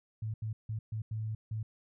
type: tone bursts at uneven times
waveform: sine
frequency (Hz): 109.4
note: A2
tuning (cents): -9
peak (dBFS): -33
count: 6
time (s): 0.22-0.34 / 0.42-0.53 / 0.69-0.79 / 0.92-1.02 / 1.11-1.35 / 1.51-1.63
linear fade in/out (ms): 5
effects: none